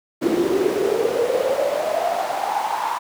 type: noise with high-pass filter sweep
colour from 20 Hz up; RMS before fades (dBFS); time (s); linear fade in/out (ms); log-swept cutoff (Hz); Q
brown; -21; 0.21-2.99; 20; 320 to 970; 9.2
effects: none